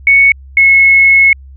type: tone pair in turn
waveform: sine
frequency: 2217 / 2184 Hz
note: C#7 / C#7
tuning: 0 / -26 cents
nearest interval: unison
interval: 26 cents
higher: first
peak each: -3 dBFS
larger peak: neither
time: 0.07-0.32 / 0.57-1.33 s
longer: second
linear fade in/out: 2 ms
effects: added 67 Hz sine -31 dBFS peak until 1.56 s